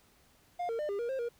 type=tone with pitch steps; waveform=triangle; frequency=707 / 458.3 / 601 / 401.9 / 472.6 / 531 / 473.1 Hz; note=F5 / A#4 / D5 / G4 / A#4 / C5 / A#4; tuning=+21 / -29 / +40 / +43 / +24 / +25 / +26 cents; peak=-30 dBFS; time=0.59-1.29 s; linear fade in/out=10 ms; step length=100 ms; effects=pink hiss -65 dBFS RMS until 1.39 s